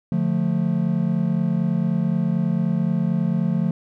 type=chord; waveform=triangle; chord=D minor; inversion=none; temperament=just; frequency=146.83 / 176.2 / 220.2 Hz; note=D3 / F3 / A3; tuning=0 / +16 / +2 cents; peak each=-23 / -19 / -22 dBFS; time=0.12-3.71 s; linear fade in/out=2 ms; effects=none